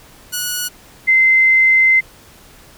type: tone pair in turn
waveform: 5% pulse / sine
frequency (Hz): 1464 / 2070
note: F#6 / C7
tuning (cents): -19 / -19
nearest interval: tritone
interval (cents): 600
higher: second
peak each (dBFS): -8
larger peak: neither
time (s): 0.32-0.69 / 1.07-2.01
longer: second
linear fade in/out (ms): 20
effects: pink hiss -44 dBFS RMS until 2.77 s